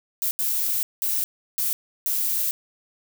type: noise bursts at uneven times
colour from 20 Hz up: violet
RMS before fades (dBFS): -24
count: 5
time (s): 0.22-0.31 / 0.39-0.83 / 1.02-1.24 / 1.58-1.73 / 2.06-2.51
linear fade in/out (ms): 0
effects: none